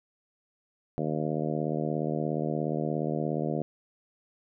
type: harmonic tone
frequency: 77 Hz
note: D#2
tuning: 17 cents flat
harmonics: 2 / 3 / 4 / 5 / 6 / 7 / 8 / 9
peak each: -32 / -34 / -35 / -36 / -37 / -37 / -38 / -39 dBFS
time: 0.98-3.62 s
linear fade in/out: 0 ms
effects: none